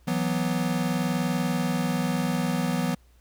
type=chord; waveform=square; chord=E suspended second; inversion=none; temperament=equal with one note detuned; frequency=164.81 / 185 / 245.9 Hz; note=E3 / F#3 / B3; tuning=0 / 0 / -7 cents; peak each=-29 dBFS; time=0.07-2.95 s; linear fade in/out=10 ms; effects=added 60 Hz sine -55 dBFS peak until 3.2 s + pink hiss -65 dBFS RMS until 3.2 s